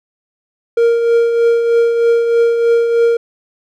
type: tone with tremolo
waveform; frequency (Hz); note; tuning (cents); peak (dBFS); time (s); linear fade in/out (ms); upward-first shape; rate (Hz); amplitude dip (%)
triangle; 466.2; A#4; 0; -5; 0.77-3.17; 5; triangle; 3.2; 50
effects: none